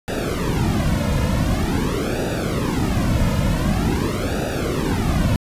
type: noise with flanger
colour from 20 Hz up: brown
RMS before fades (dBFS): -20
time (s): 0.08-5.36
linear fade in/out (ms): 0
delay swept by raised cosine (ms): 0.93 to 2.63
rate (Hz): 0.46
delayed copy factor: -0.95
effects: resampled to 32000 Hz